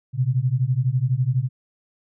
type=beating tone pair; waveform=sine; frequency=121.9 / 133.9 Hz; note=B2 / C3; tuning=-22 / +40 cents; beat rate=12 Hz; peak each=-21 dBFS; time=0.13-1.49 s; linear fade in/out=50 ms; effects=none